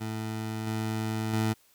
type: tone with level steps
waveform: 20% pulse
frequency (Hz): 110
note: A2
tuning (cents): 0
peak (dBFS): -27 / -24 / -20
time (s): 0-1.54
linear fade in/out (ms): 20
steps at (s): 0.67 / 1.33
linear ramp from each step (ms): 2
effects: white hiss -63 dBFS RMS until 1.74 s